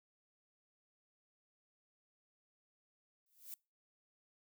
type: noise with exponential growth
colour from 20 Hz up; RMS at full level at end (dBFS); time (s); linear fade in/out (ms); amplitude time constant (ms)
violet; -44; 3.26-3.54; 1; 60
effects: noise-tail reverb RT60 0.3 s tail -26 dB re dry